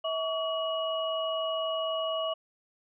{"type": "tone cluster", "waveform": "sine", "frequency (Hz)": [645, 1134, 2910], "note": ["E5", "C#6", "F#7"], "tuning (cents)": [-38, 39, -29], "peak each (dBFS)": [-30, -35, -35], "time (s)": [0.04, 2.34], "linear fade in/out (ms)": 10, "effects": []}